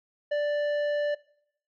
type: tone with tanh clipping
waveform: sine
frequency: 587.3 Hz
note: D5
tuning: in tune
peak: -26 dBFS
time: 0.31-1.15 s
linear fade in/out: 10 ms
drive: 10 dB
effects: noise-tail reverb RT60 0.7 s tail -21 dB re dry